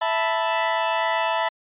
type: chord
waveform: sawtooth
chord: E suspended fourth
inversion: none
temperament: equal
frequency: 659.3 / 880 / 987.8 Hz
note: E5 / A5 / B5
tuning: 0 / 0 / 0 cents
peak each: -21 dBFS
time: 0.01-1.49 s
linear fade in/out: 10 ms
effects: resampled to 8000 Hz